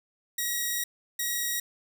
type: tone bursts at uneven times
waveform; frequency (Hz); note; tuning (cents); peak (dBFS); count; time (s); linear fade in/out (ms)
5% pulse; 1904; A#6; +36; -17; 2; 0.38-0.84 / 1.19-1.6; 5
effects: none